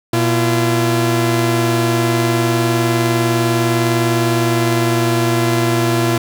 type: tone pair together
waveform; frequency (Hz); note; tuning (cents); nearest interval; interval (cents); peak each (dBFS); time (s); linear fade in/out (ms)
sawtooth; 120 / 340.2; B2 / F4; -49 / -45; octave + tritone; 1804; -12; 0.13-6.18; 5
effects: none